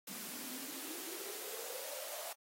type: noise with high-pass filter sweep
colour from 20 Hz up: white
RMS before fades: -45 dBFS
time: 0.07-2.33 s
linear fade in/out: 5 ms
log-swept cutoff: 200 to 680 Hz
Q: 8.7
effects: AAC 48 kbps